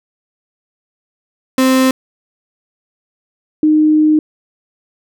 35% pulse / sine tone pair in turn, 260.9 / 307.4 Hz, C4 / D#4, -5 / -21 cents, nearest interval minor third, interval 284 cents, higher second, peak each -7 dBFS, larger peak neither, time 1.58-1.91 / 3.63-4.19 s, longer second, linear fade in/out 2 ms, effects none

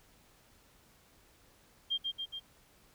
sine tone with echo, 3195 Hz, G7, 32 cents sharp, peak -29 dBFS, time 1.9-1.98 s, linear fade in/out 20 ms, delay 140 ms, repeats 3, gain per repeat -3 dB, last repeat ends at 2.4 s, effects pink hiss -64 dBFS RMS until 2.94 s

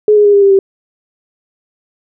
sine tone with pitch steps, 422.7 / 415.7 / 408.8 / 402 / 395.3 / 388.7 Hz, G#4 / G#4 / G#4 / G4 / G4 / G4, +31 / +2 / -27 / +44 / +15 / -15 cents, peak -4 dBFS, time 0.08-0.59 s, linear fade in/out 2 ms, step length 85 ms, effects none

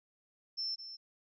sine tone with echo, 5340 Hz, E8, 22 cents sharp, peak -34 dBFS, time 0.57-0.76 s, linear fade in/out 20 ms, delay 210 ms, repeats 1, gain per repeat -10 dB, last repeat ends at 0.97 s, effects none

